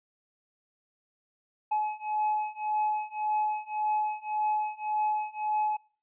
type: beating tone pair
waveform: triangle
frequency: 850 / 851.8 Hz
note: G#5 / G#5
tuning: +40 / +44 cents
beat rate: 1.8 Hz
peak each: -29 / -28 dBFS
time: 1.71-5.77 s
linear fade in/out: 10 ms
effects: noise-tail reverb RT60 0.4 s tail -22 dB re dry + resampled to 8000 Hz